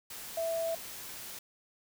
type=tone in noise; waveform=sine; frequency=660 Hz; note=E5; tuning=2 cents sharp; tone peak=-30 dBFS; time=0.37-0.75 s; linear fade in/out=5 ms; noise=white; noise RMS=-44 dBFS; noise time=0.1-1.39 s; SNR=+11 dB; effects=none